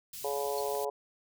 white band-stop noise, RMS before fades -43 dBFS, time 0.13-0.85 s, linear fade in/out 5 ms, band 130 to 3200 Hz, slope 12 dB/octave
harmonic tone, 141.3 Hz, C#3, 34 cents sharp, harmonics 3 / 4 / 5 / 6 / 7, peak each -34 / -36 / -38 / -40 / -41 dBFS, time 0.24-0.9 s, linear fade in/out 5 ms
sine tone with exponential decay, 4354 Hz, C#8, 32 cents flat, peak -37 dBFS, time 0.58-0.65 s, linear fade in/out 1 ms, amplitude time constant 15 ms
clicks, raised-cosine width 0.3 ms, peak -36 dBFS, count 2, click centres 0.75 / 0.754 s
effects none

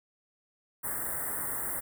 white band-stop noise, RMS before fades -34 dBFS, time 0.83-1.81 s, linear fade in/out 20 ms, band 2000 to 8000 Hz, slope 96 dB/octave, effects none

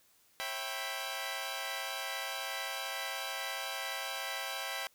10% pulse chord, C# half-diminished seventh, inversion none, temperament equal with one note detuned, 541.7 / 659.3 / 784 / 987.8 Hz, C#5 / E5 / G5 / B5, -40 / 0 / 0 / 0 cents, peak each -35 / -34 / -32 / -35 dBFS, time 0.4-4.87 s, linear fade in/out 0 ms, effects white hiss -67 dBFS RMS until 4.94 s

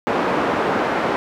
pink band-pass noise, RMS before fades -20 dBFS, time 0.07-1.16 s, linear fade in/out 0 ms, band 300 to 1400 Hz, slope 12 dB/octave, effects none

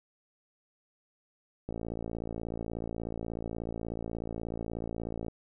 click train, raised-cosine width 2 ms, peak -23 dBFS, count 204, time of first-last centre 1.69-5.283 s, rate 56.5 Hz, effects none

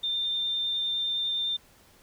sine tone with vibrato, 3598 Hz, A7, 38 cents sharp, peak -26 dBFS, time 0.03-1.57 s, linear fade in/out 10 ms, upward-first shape triangle, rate 9.8 Hz, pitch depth 10 cents each way, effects pink hiss -58 dBFS RMS until 2.02 s

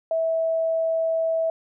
sine tone, 652 Hz, E5, 19 cents flat, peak -20 dBFS, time 0.11-1.5 s, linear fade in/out 2 ms, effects none

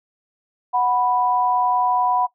sine tone pair together, 737.9 / 987 Hz, F#5 / B5, -5 / -1 cents, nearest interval perfect fourth, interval 504 cents, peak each -19 dBFS, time 0.73-2.27 s, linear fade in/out 20 ms, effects noise-tail reverb RT60 0.1 s tail -18 dB re dry

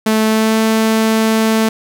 sawtooth tone with pitch glide, 218.6 to 221.3 Hz, A3 to A3, -11 to +10 cents, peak -7 dBFS, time 0.06-1.69 s, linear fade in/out 5 ms, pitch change +21 cents, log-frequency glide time 0.26-0.6 s, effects none

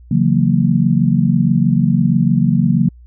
sine chord, F# dominant seventh, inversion second, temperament just, 138.75 / 166.5 / 185 / 231.2 Hz, C#3 / E3 / F#3 / A#3, +2 / +18 / 0 / -14 cents, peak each -16 dBFS, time 0.11-2.89 s, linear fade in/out 5 ms, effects added 60 Hz sine -38 dBFS peak until 3.06 s

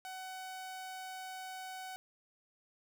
sawtooth tone, 750 Hz, F#5, 23 cents sharp, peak -39 dBFS, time 0.05-1.96 s, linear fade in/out 0 ms, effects none

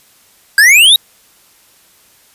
square exponential sweep, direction up, 1585 to 3893 Hz, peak -4 dBFS, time 0.58-0.96 s, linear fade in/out 2 ms, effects white hiss -48 dBFS RMS until 2.34 s + resampled to 32000 Hz

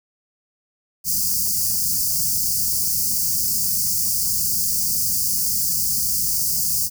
white band-stop noise, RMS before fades -21 dBFS, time 1.04-6.9 s, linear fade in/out 50 ms, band 220 to 4600 Hz, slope 96 dB/octave, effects none

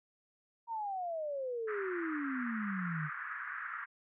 sine exponential sweep, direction down, 945 to 146.2 Hz, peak -35 dBFS, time 0.67-3.1 s, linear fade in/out 50 ms
white band-pass noise, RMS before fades -42 dBFS, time 1.67-3.86 s, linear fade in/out 20 ms, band 1200 to 1800 Hz, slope 48 dB/octave
effects none

